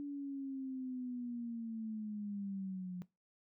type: linear sweep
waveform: sine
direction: down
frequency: 288.5 to 177.9 Hz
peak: -39 dBFS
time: 0-3.02 s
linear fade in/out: 0 ms
effects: noise-tail reverb RT60 0.2 s tail -19 dB re dry